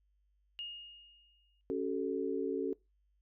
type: tone with exponential decay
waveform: sine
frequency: 2850 Hz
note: F7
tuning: 34 cents sharp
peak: -38 dBFS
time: 0.59-1.61 s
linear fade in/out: 0 ms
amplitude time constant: 220 ms
type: chord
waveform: sine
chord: F# minor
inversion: second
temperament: equal with one note detuned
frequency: 277.2 / 379.5 / 440 Hz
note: C#4 / F#4 / A4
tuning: 0 / +44 / 0 cents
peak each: -37 / -36 / -36 dBFS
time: 1.7-2.73 s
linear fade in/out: 0 ms
effects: noise-tail reverb RT60 0.2 s tail -21 dB re dry + added 50 Hz sine -70 dBFS peak until 3.21 s